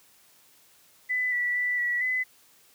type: tone with pitch steps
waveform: sine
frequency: 2000 / 1956 / 1973 / 1941 / 2015 Hz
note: B6 / B6 / B6 / B6 / B6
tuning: +21 / -17 / -2 / -31 / +34 cents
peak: -24 dBFS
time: 1.09-2.24 s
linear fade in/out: 20 ms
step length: 230 ms
effects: white hiss -59 dBFS RMS until 2.74 s + high-pass 80 Hz 12 dB/octave